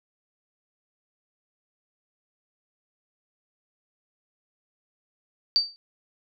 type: tone with exponential decay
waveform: sine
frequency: 4625 Hz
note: D8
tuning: 27 cents flat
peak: -14 dBFS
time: 5.56-5.76 s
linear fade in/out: 0 ms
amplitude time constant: 43 ms
effects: none